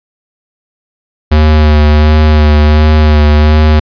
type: tone with vibrato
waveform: square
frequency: 76 Hz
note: D#2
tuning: 40 cents flat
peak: -4 dBFS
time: 1.31-3.8 s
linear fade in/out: 10 ms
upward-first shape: sine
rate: 1.4 Hz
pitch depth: 26 cents each way
effects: resampled to 11025 Hz